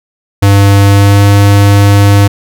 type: tone with pitch glide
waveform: square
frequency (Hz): 99.8 to 100.84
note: G2 to G2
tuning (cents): +32 to +49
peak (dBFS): -3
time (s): 0.42-2.28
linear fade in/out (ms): 10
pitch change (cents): +17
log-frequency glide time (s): 0.88-1.24
effects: none